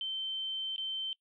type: tone with dropouts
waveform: sine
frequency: 3100 Hz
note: G7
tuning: 20 cents flat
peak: -33 dBFS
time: 0.01-1.13 s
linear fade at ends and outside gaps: 1 ms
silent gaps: 0.762-0.78 s
effects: noise-tail reverb RT60 0.1 s tail -22 dB re dry